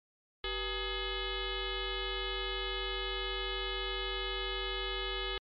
sine tone with frequency modulation, 1686 Hz, G#6, 26 cents sharp, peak -33 dBFS, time 0.44-5.38 s, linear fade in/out 2 ms, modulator 434 Hz, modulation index 4.7, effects MP3 48 kbps

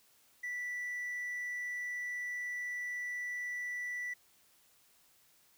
triangle tone, 1966 Hz, B6, 8 cents flat, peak -34 dBFS, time 0.43-4.14 s, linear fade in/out 10 ms, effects tanh soft clip ceiling -30 dBFS + white hiss -67 dBFS RMS until 5.57 s

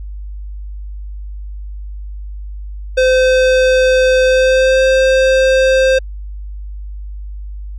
square tone with pitch glide, 515 to 525.2 Hz, C5 to C5, -28 to +6 cents, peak -9 dBFS, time 2.97-5.99 s, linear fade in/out 10 ms, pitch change +34 cents, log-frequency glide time 4.25-4.82 s, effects added 50 Hz sine -24 dBFS peak until 7.78 s + low-pass 5000 Hz 12 dB/octave

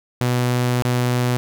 sawtooth tone with dropouts, 123.47 Hz, B2, in tune, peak -13 dBFS, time 0.21-1.37 s, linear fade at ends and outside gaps 0 ms, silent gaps 0.822-0.851 s, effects none

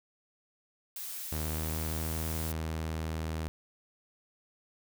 blue noise, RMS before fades -40 dBFS, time 0.96-2.52 s, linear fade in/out 2 ms
sawtooth tone with pitch glide, 77.78 to 79.74 Hz, D#2 to D#2, 0 to +43 cents, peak -29 dBFS, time 1.32-3.48 s, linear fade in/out 0 ms, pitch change +43 cents, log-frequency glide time 1.47-1.97 s
effects none

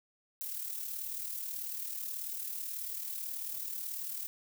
violet noise with amplitude modulation, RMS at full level -37 dBFS, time 0.41-4.27 s, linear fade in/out 0 ms, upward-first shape sine, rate 38.3 Hz, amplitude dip 50%, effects none

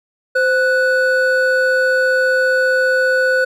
triangle tone pair together, 518.3 / 1480 Hz, C5 / F#6, -16 / 0 cents, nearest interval octave + tritone, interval 1816 cents, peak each -13 dBFS, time 0.35-3.45 s, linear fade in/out 10 ms, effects none

